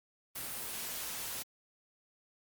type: noise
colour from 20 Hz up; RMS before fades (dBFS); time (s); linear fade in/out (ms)
white; -40; 0.35-1.43; 10
effects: Opus 32 kbps